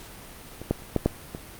clicks, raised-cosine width 2 ms, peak -23 / -9 / -29 / -8 / -6 / -20 dBFS, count 6, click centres 0.616 / 0.71 / 0.822 / 0.963 / 1.06 / 1.349 s, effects pink hiss -44 dBFS RMS until 1.59 s + Opus 48 kbps

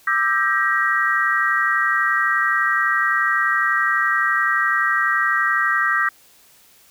sine chord, E half-diminished seventh, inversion third, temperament just, 1186.7 / 1318.5 / 1582.2 / 1898.7 Hz, D6 / E6 / G6 / Bb6, +18 / 0 / +16 / +31 cents, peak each -23 / -23 / -21 / -20 dBFS, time 0.07-6.09 s, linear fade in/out 5 ms, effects white hiss -52 dBFS RMS until 6.9 s

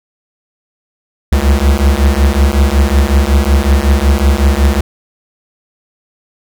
square beating tone pair, 66.9 / 72.3 Hz, C2 / D2, +39 / -27 cents, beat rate 5.4 Hz, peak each -11 dBFS, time 1.32-4.81 s, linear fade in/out 5 ms, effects none

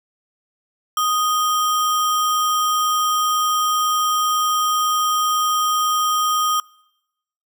sine tone with sample-and-hold, 1242 Hz, D#6, 3 cents flat, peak -16 dBFS, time 0.97-6.6 s, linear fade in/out 2 ms, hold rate 4410 Hz, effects noise-tail reverb RT60 0.9 s tail -25 dB re dry

